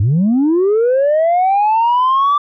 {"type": "linear sweep", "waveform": "sine", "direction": "up", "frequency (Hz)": [90.7, 1174.7], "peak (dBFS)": -8, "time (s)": [0, 2.38], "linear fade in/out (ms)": 5, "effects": ["tanh soft clip ceiling -8 dBFS"]}